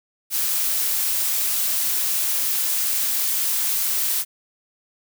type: noise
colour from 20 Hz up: blue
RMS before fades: -22 dBFS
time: 0.3-4.25 s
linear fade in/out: 50 ms
effects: none